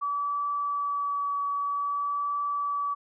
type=tone with vibrato; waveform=sine; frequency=1146 Hz; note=D6; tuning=43 cents flat; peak=-26 dBFS; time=0.01-2.95 s; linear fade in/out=20 ms; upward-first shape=triangle; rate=0.52 Hz; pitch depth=13 cents each way; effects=none